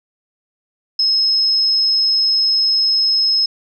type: tone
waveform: sine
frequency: 5170 Hz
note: E8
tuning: 34 cents flat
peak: -12 dBFS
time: 0.99-3.46 s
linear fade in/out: 5 ms
effects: none